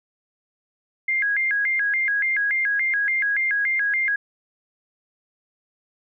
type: tone with vibrato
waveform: sine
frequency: 1864.7 Hz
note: A#6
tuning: in tune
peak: -19 dBFS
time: 1.08-4.16 s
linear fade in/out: 5 ms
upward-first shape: square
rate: 3.5 Hz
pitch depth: 210 cents each way
effects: none